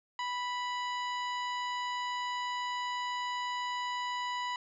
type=harmonic tone; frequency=986 Hz; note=B5; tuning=3 cents flat; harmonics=1 / 2 / 3 / 4 / 5 / 7; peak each=-34 / -40 / -43 / -47 / -52 / -54 dBFS; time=0.19-4.56 s; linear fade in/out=2 ms; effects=none